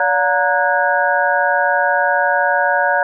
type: tone cluster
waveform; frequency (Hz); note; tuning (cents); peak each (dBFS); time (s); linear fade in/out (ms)
sine; 573 / 719 / 928 / 1468 / 1640; D5 / F#5 / A#5 / F#6 / G#6; -43 / -50 / -8 / -14 / -22; -19; 0-3.03; 2
effects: none